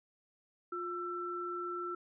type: tone pair together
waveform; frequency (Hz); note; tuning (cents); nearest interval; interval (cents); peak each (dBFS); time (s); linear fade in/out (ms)
sine; 353.4 / 1337; F4 / E6; +21 / +24; octave + major seventh; 2303; -40 / -38; 0.72-1.95; 5
effects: none